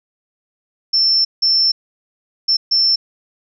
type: tone bursts at uneven times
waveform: sine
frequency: 5360 Hz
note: E8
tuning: 28 cents sharp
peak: -11 dBFS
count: 4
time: 0.93-1.25 / 1.42-1.72 / 2.48-2.57 / 2.71-2.96 s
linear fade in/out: 10 ms
effects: none